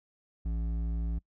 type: tone with hard clipping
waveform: sine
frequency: 56.3 Hz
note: A1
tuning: 40 cents sharp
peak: -31 dBFS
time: 0.45-1.19 s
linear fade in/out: 10 ms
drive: 9 dB
effects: noise-tail reverb RT60 0.1 s tail -24 dB re dry